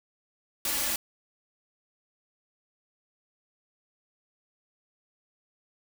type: noise with comb filter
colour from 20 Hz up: white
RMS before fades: -29 dBFS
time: 0.65-0.96 s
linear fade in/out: 2 ms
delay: 3.5 ms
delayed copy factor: +0.9
effects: none